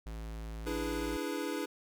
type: tone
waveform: square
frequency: 55 Hz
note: A1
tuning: in tune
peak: -40 dBFS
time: 0.06-1.17 s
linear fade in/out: 5 ms
type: chord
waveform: square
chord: E dominant seventh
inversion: third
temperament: equal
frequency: 293.7 / 329.6 / 415.3 / 493.9 Hz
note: D4 / E4 / G#4 / B4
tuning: 0 / 0 / 0 / 0 cents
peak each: -39 / -40 / -41 / -42 dBFS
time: 0.66-1.66 s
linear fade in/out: 10 ms
effects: none